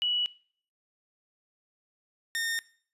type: tone pair in turn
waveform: sine / sawtooth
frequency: 2938 / 1829.6 Hz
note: F#7 / A#6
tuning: -13 / -33 cents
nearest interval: minor sixth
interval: 820 cents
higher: first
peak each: -25 dBFS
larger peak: neither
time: 0.02-0.26 / 2.35-2.59 s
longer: neither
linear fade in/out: 0 ms
effects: noise-tail reverb RT60 0.5 s tail -20 dB re dry + resampled to 32000 Hz